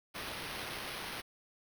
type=noise with sample-and-hold; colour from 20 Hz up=blue; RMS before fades=-42 dBFS; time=0.14-1.22 s; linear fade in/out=20 ms; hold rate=7350 Hz; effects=none